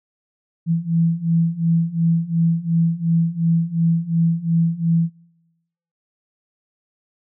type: beating tone pair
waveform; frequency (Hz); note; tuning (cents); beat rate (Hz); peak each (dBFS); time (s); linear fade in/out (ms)
sine; 164.81 / 167.61; E3 / E3; 0 / +29; 2.8; -20 / -18; 0.66-5.1; 50
effects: noise-tail reverb RT60 0.9 s tail -23 dB re dry